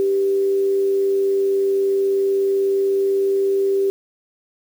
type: tone with amplitude modulation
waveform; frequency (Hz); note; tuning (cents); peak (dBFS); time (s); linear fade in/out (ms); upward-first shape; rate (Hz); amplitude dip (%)
sine; 392; G4; 0; -14; 0-3.9; 0; sine; 99.7; 25
effects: 7-bit